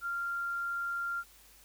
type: tone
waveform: sine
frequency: 1389 Hz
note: F6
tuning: 10 cents flat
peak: -32 dBFS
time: 0.01-1.24 s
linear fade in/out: 50 ms
effects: added 50 Hz sine -64 dBFS peak until 1.64 s + white hiss -59 dBFS RMS until 1.64 s